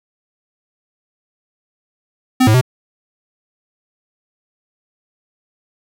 square tone with pitch steps, 256.4 / 108.7 / 127.4 Hz, C4 / A2 / C3, -35 / -21 / -46 cents, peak -9 dBFS, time 2.4-2.613 s, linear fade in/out 10 ms, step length 71 ms, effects none

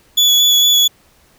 35% pulse tone with vibrato, 3415 Hz, G#7, 48 cents sharp, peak -7 dBFS, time 0.17-0.88 s, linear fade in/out 10 ms, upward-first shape square, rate 4.4 Hz, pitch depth 14 cents each way, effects pink hiss -52 dBFS RMS until 1.38 s

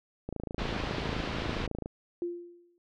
click train, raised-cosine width 2 ms, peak -22 dBFS, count 44, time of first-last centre 0.29-1.859 s, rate 27.4 Hz
pink low-pass noise, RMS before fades -35 dBFS, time 0.58-1.67 s, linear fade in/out 10 ms, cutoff 4200 Hz, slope 24 dB/octave
sine tone with exponential decay, 347.6 Hz, F4, 8 cents flat, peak -28 dBFS, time 2.22-2.78 s, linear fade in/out 1 ms, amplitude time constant 120 ms
effects none

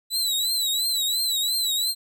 sawtooth tone with vibrato, 3951 Hz, B7, in tune, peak -19 dBFS, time 0.1-1.95 s, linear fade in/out 50 ms, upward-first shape triangle, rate 2.9 Hz, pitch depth 110 cents each way, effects none

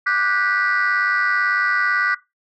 sine chord, G major seventh, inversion second, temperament just, 1176 / 1470 / 1568 / 1960 Hz, D6 / F#6 / G6 / B6, +2 / -12 / 0 / -14 cents, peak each -22 / -18 / -23 / -20 dBFS, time 0.06-2.15 s, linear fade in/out 10 ms, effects noise-tail reverb RT60 0.2 s tail -17 dB re dry + tanh soft clip ceiling -11 dBFS

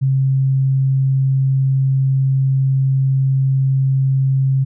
sine tone, 134.1 Hz, C3, 43 cents sharp, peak -12 dBFS, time 0.01-4.65 s, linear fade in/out 20 ms, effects none

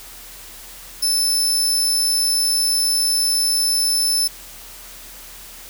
25% pulse tone, 5274 Hz, E8, in tune, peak -11 dBFS, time 1.02-4.28 s, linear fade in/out 10 ms, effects added 40 Hz sine -46 dBFS peak until 5.69 s + white hiss -39 dBFS RMS until 5.69 s

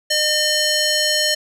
square tone with band-pass filter, 607 Hz, D#5, 43 cents flat, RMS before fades -18 dBFS, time 0.1-1.35 s, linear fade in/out 10 ms, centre 5000 Hz, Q 1.1, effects none

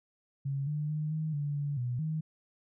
sine tone with pitch steps, 138.2 / 149.7 / 152.7 / 156.6 / 145.1 / 144 / 123.1 / 156.9 Hz, C#3 / D3 / D#3 / D#3 / D3 / D3 / B2 / D#3, -5 / +33 / -32 / +11 / -21 / -34 / -5 / +15 cents, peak -30 dBFS, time 0.45-2.21 s, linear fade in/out 10 ms, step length 220 ms, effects none

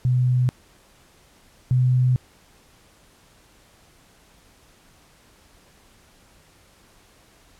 sine tone pair in turn, 125.6 / 126.62 Hz, B2 / B2, +30 / +44 cents, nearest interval unison, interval 14 cents, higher second, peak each -16 / -15 dBFS, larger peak second, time 0.05-0.49 / 1.71-2.16 s, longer second, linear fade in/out 0 ms, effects pink hiss -55 dBFS RMS until 7.59 s + low-pass 12000 Hz 12 dB/octave

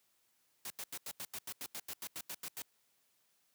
white noise bursts, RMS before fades -43 dBFS, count 15, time 0.65-2.62 s, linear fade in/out 2 ms, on 52 ms, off 85 ms, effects white hiss -75 dBFS RMS until 3.54 s + high-pass 80 Hz 12 dB/octave

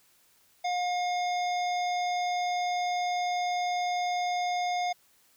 harmonic tone, 715 Hz, F5, 41 cents sharp, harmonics 1 / 3 / 5 / 7 / 9, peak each -27 / -37 / -41 / -44 / -46 dBFS, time 0.64-4.93 s, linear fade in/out 10 ms, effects white hiss -64 dBFS RMS until 5.36 s

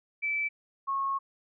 sine tone pair in turn, 2316 / 1093 Hz, D7 / C#6, -25 / -25 cents, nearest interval octave + minor second, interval 1300 cents, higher first, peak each -27 / -27 dBFS, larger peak neither, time 0.22-0.49 / 0.87-1.19 s, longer second, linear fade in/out 20 ms, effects none

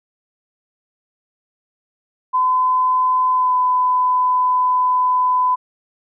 sine tone with pitch glide, 1016 to 1004.9 Hz, B5 to B5, +49 to +30 cents, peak -13 dBFS, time 2.33-5.56 s, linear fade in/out 20 ms, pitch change -19 cents, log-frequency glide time 3.32-3.55 s, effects none

